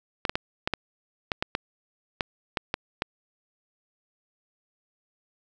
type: clicks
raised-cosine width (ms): 0.3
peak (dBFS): -9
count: 12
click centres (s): 0.252 / 0.295 / 0.355 / 0.675 / 0.737 / 1.318 / 1.425 / 1.551 / 2.208 / 2.572 / 2.741 / 3.021
effects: none